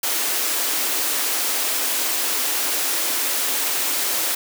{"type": "high-pass noise", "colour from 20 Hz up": "white", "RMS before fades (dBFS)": -22, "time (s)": [0.03, 4.35], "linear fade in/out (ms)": 5, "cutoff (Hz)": 250, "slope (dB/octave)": 96, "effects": []}